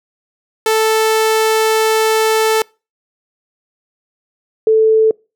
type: tone pair in turn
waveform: sawtooth / sine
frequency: 440 / 440 Hz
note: A4 / A4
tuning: 0 / 0 cents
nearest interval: unison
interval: 0 cents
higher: neither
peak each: -7 dBFS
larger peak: neither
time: 0.66-2.62 / 4.67-5.11 s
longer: first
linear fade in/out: 2 ms
effects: noise-tail reverb RT60 0.3 s tail -26 dB re dry